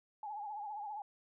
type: tone with vibrato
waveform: sine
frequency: 835 Hz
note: G#5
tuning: 9 cents sharp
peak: -40 dBFS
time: 0.23-1.02 s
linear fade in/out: 2 ms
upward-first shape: triangle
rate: 15 Hz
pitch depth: 87 cents each way
effects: none